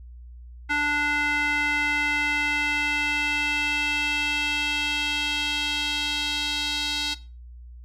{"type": "tone with band-pass filter sweep", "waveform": "square", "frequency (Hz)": 293.7, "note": "D4", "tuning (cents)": 0, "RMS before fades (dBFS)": -25, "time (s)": [0.69, 7.15], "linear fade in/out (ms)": 20, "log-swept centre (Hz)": [1800, 3900], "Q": 3, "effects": ["noise-tail reverb RT60 0.3 s tail -17 dB re dry", "added 60 Hz sine -40 dBFS peak until 7.84 s"]}